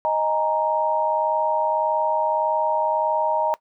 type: chord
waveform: sine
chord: D# suspended fourth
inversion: none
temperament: equal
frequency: 622.3 / 830.6 / 932.3 Hz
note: D#5 / G#5 / A#5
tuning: 0 / 0 / 0 cents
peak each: -23 / -27 / -21 dBFS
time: 0.05-3.54 s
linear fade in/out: 0 ms
effects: noise-tail reverb RT60 0.1 s tail -19 dB re dry